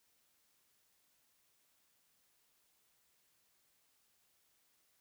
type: silence
effects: white hiss -75 dBFS RMS until 5 s